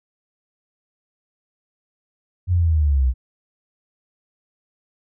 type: linear sweep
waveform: sine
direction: down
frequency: 92 to 60.5 Hz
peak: -14 dBFS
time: 2.47-3.14 s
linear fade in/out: 50 ms
effects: none